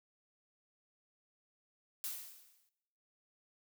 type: noise with exponential decay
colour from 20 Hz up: blue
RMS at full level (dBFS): -38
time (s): 2.04-2.69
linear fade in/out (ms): 1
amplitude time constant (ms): 140
effects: noise-tail reverb RT60 0.9 s tail -18 dB re dry